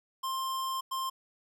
square tone bursts at uneven times, 1054 Hz, C6, 12 cents sharp, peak -32 dBFS, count 2, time 0.23-0.81 / 0.91-1.1 s, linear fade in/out 10 ms, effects 12-bit

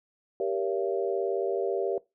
sine chord, G diminished seventh, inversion none, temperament just, 392 / 470.4 / 564.5 / 677.4 Hz, G4 / Bb4 / Db5 / Fb5, 0 / +16 / +31 / +47 cents, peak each -29 / -31 / -33 / -35 dBFS, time 0.4-1.98 s, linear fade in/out 2 ms, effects noise-tail reverb RT60 0.2 s tail -20 dB re dry

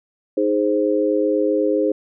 sine chord, Ab major, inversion second, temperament equal, 311.1 / 415.3 / 523.3 Hz, Eb4 / Ab4 / C5, 0 / 0 / 0 cents, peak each -20 dBFS, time 0.37-1.92 s, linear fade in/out 5 ms, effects none

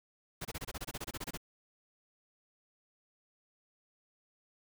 pink noise bursts, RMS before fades -40 dBFS, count 15, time 0.41-1.375 s, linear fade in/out 10 ms, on 41 ms, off 25 ms, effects none

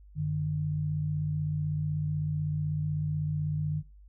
sine tone pair together, 95.1 / 151.12 Hz, F#2 / D3, +48 / +50 cents, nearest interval minor sixth, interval 802 cents, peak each -35 / -28 dBFS, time 0.15-3.83 s, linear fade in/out 50 ms, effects noise-tail reverb RT60 0.3 s tail -22 dB re dry + added 50 Hz sine -50 dBFS peak until 4.08 s

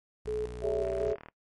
sawtooth tone, 60.6 Hz, B1, 32 cents flat, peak -36 dBFS, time 0.25-1.13 s, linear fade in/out 10 ms
sine tone with tremolo, 428.1 Hz, A4, 47 cents flat, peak -29 dBFS, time 0.27-1.15 s, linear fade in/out 10 ms, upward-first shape square, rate 2.7 Hz, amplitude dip 75%
sine chord, C# diminished, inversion second, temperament equal with one note detuned, 392 / 566 / 659.3 Hz, G4 / C#5 / E5, 0 / +36 / 0 cents, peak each -33 / -35 / -33 dBFS, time 0.61-1.17 s, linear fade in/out 50 ms
click train, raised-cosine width 0.5 ms, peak -30 dBFS, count 18, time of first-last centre 0.85-1.286 s, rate 39 Hz
effects noise-tail reverb RT60 0.1 s tail -22 dB re dry + MP3 48 kbps

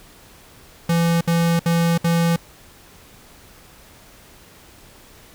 square tone bursts, 168.4 Hz, E3, 37 cents sharp, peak -16 dBFS, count 4, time 0.89-2.362 s, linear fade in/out 5 ms, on 320 ms, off 64 ms, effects pink hiss -47 dBFS RMS until 5.34 s

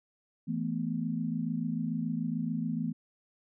sine chord, E suspended fourth, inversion none, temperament equal, 164.81 / 220 / 246.9 Hz, E3 / A3 / B3, 0 / 0 / 0 cents, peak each -34 dBFS, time 0.47-2.93 s, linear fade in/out 20 ms, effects none

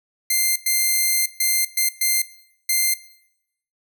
5% pulse tone bursts at uneven times, 2093 Hz, C7, in tune, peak -7 dBFS, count 6, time 0.3-0.56 / 0.66-1.26 / 1.4-1.65 / 1.77-1.89 / 2.01-2.22 / 2.69-2.94 s, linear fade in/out 5 ms, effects noise-tail reverb RT60 0.8 s tail -19 dB re dry

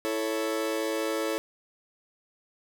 40% pulse chord, A major, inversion second, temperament equal, 329.6 / 440 / 554.4 Hz, E4 / A4 / C#5, 0 / 0 / 0 cents, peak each -31 dBFS, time 0.05-1.38 s, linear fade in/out 0 ms, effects none

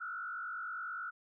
sine tone with frequency modulation, 1396.9 Hz, F6, in tune, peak -38 dBFS, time 0-1.11 s, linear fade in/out 20 ms, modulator 49.4 Hz, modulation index 1.7, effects none

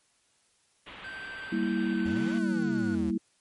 white low-pass noise, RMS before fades -46 dBFS, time 0.86-2.39 s, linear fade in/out 10 ms, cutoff 3400 Hz, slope 48 dB/octave
triangle tone with pitch glide, 1558 to 1462.1 Hz, G6 to F#6, -11 to -21 cents, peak -37 dBFS, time 1.04-2.95 s, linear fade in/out 5 ms, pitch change -110 cents, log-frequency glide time 1.76-2.84 s
sine chord, E diminished, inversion first, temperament equal with one note detuned, 196 / 233.1 / 328.1 Hz, G3 / Bb3 / E4, 0 / 0 / -8 cents, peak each -30 dBFS, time 1.52-3.18 s, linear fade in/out 5 ms
square exponential two-way sweep, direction up then down, 73 to 233.6 to 73 Hz, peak -37 dBFS, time 2.05-3.11 s, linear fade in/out 10 ms, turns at 2.36 s
effects white hiss -68 dBFS RMS until 3.4 s + MP3 48 kbps

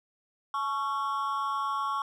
triangle tone with amplitude modulation, 1108.7 Hz, C#6, in tune, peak -22 dBFS, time 0.54-2.02 s, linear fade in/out 2 ms, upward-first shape sine, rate 252 Hz, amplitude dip 90%, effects none

